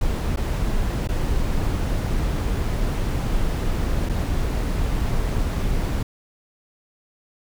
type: noise with dropouts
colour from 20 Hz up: brown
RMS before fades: -22 dBFS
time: 0.01-6.03 s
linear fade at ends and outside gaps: 5 ms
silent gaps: 0.361-0.371 / 1.075-1.088 / 4.09-4.094 s
effects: none